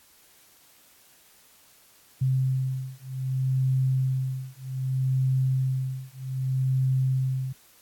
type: beating tone pair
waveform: sine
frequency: 130.81 / 131.45 Hz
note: C3 / C3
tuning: 0 / +8 cents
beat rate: 0.64 Hz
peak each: -26 dBFS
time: 2.21-7.53 s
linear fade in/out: 10 ms
effects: white hiss -57 dBFS RMS until 7.81 s + AAC 64 kbps